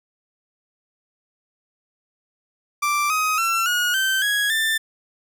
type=tone with pitch steps; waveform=30% pulse; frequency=1174.7 / 1259 / 1349.4 / 1446.2 / 1550 / 1661.3 / 1780.5 Hz; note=D6 / D#6 / E6 / F#6 / G6 / G#6 / A6; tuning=0 / +20 / +40 / -40 / -20 / 0 / +20 cents; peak=-16 dBFS; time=2.82-4.78 s; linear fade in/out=10 ms; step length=280 ms; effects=none